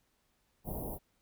pink band-stop noise, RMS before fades -39 dBFS, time 0.64-0.99 s, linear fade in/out 50 ms, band 870 to 11000 Hz, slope 48 dB/octave, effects pink hiss -75 dBFS RMS until 1.21 s

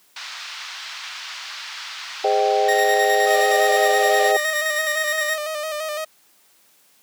white band-pass noise, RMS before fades -34 dBFS, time 0.16-4.32 s, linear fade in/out 5 ms, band 1000 to 4900 Hz, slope 24 dB/octave
sine chord, Ab major seventh, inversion none, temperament just, 415.3 / 519.1 / 623 / 778.7 Hz, Ab4 / C5 / Eb5 / G5, 0 / -14 / +2 / -12 cents, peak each -21 / -23 / -23 / -19 dBFS, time 2.24-4.37 s, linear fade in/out 5 ms
40% pulse tone with tremolo, 1864 Hz, A#6, 1 cent flat, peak -19 dBFS, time 2.68-5.36 s, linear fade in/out 10 ms, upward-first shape square, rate 9.6 Hz, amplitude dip 40%
sawtooth tone with vibrato, 615 Hz, D#5, 20 cents flat, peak -21 dBFS, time 3.26-6.05 s, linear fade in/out 10 ms, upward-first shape square, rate 5.9 Hz, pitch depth 41 cents each way
effects white hiss -57 dBFS RMS until 7.02 s + high-pass 150 Hz 12 dB/octave

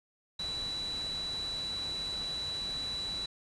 sine tone in noise, 3951 Hz, B7, in tune, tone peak -34 dBFS, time 0.39-3.26 s, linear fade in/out 5 ms, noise pink, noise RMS -45 dBFS, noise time 0.39-3.26 s, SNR +8 dB, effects resampled to 22050 Hz

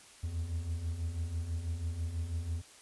triangle beating tone pair, 78.8 / 84.9 Hz, D#2 / F2, +23 / -48 cents, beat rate 6.1 Hz, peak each -39 / -32 dBFS, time 0.23-2.62 s, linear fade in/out 10 ms, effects white hiss -56 dBFS RMS until 2.81 s + resampled to 24000 Hz

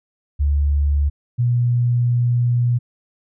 sine tone pair in turn, 72 / 121.09 Hz, D2 / B2, -34 / -34 cents, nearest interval major sixth, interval 900 cents, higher second, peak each -14 dBFS, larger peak neither, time 0.39-1.1 / 1.38-2.79 s, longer second, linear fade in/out 20 ms, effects none

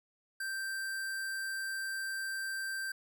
square tone, 1568 Hz, G6, in tune, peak -36 dBFS, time 0.4-2.92 s, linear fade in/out 5 ms, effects none

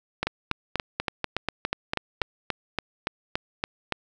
two click trains, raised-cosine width 0.3 ms, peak -9 / -9 dBFS, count 9 / 14, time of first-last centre 0.27-2.216 / 0.23-3.923 s, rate 4.11 / 3.52 Hz, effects none

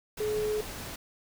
sine tone in noise, 425.5 Hz, G#4, 42 cents sharp, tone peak -27 dBFS, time 0.2-0.61 s, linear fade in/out 5 ms, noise pink, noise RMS -40 dBFS, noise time 0.17-0.96 s, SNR +10 dB, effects none

